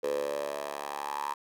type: tone with high-pass filter sweep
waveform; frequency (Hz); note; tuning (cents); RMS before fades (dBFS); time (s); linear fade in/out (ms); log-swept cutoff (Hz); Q
10% pulse; 72; D2; -34; -34; 0.03-1.34; 10; 480 to 950; 7.9
effects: none